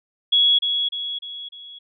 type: tone with echo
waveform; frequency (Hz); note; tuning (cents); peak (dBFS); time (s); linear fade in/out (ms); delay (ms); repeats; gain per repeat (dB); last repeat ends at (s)
sine; 3349; G#7; +14; -13; 0.32-0.59; 10; 300; 4; -6; 1.79
effects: none